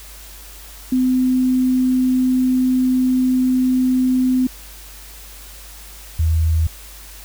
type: tone pair in turn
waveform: sine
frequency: 255.6 / 80.51 Hz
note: C4 / E2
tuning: -40 / -40 cents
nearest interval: octave + minor sixth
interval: 2000 cents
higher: first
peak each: -13 dBFS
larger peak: neither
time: 0.92-4.47 / 6.19-6.67 s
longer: first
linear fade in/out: 5 ms
effects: added 50 Hz sine -39 dBFS peak until 7.24 s + white hiss -40 dBFS RMS until 7.24 s